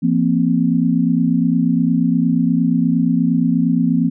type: chord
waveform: sine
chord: F suspended fourth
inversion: none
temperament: equal with one note detuned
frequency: 170.33 / 233.1 / 261.6 Hz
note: F3 / Bb3 / C4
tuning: -43 / 0 / 0 cents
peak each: -17 dBFS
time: 0.02-4.1 s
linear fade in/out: 20 ms
effects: none